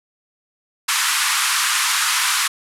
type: band-pass noise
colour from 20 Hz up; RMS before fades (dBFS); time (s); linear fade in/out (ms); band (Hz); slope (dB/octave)
pink; -19; 0.88-2.48; 10; 1000 to 12000; 48
effects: none